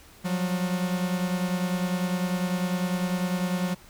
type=beating tone pair; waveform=45% pulse; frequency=178.9 / 188.9 Hz; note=F3 / F#3; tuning=+42 / +36 cents; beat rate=10 Hz; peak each=-26 / -31 dBFS; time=0.24-3.75 s; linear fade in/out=20 ms; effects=pink hiss -52 dBFS RMS until 3.89 s